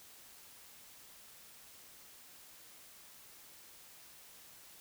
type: silence
effects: white hiss -57 dBFS RMS until 4.8 s